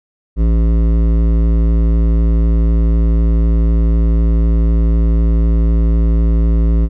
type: tone with hard clipping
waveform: triangle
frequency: 56 Hz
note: A1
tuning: 31 cents sharp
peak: -11 dBFS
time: 0.36-6.89 s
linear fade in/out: 50 ms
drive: 17 dB
effects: none